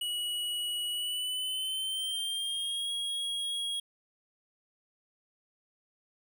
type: tone with pitch glide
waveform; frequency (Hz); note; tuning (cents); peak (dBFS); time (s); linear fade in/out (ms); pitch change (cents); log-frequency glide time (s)
square; 2922 to 3299; F#7 to G#7; -22 to -12; -32; 0.01-3.8; 5; +210; 0.9-2.91
effects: none